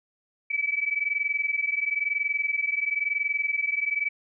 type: tone pair together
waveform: sine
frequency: 2285 / 2306 Hz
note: D7 / D7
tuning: -48 / -32 cents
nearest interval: unison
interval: 16 cents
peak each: -27 dBFS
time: 0.5-4.09 s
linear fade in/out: 10 ms
effects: none